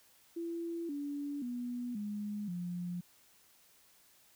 sine tone with pitch steps, 337 / 286.7 / 243.9 / 207.4 / 176.47 Hz, E4 / D4 / B3 / G#3 / F3, +38 / -42 / -21 / -2 / +18 cents, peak -36 dBFS, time 0.36-3.01 s, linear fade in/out 10 ms, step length 530 ms, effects white hiss -65 dBFS RMS until 4.35 s

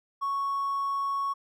triangle tone with hard clipping, 1108.7 Hz, C#6, in tune, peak -27 dBFS, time 0.21-1.34 s, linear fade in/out 20 ms, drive 4 dB, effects none

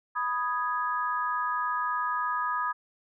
sine chord, G# minor, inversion first, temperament equal, 987.8 / 1244.5 / 1661.2 Hz, B5 / D#6 / G#6, 0 / 0 / 0 cents, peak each -31 / -29 / -34 dBFS, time 0.15-2.73 s, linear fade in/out 20 ms, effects none

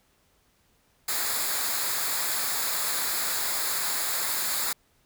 white noise with comb filter, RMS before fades -28 dBFS, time 1.08-4.73 s, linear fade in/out 5 ms, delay 0.34 ms, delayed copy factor -0.65, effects pink hiss -66 dBFS RMS until 5.05 s

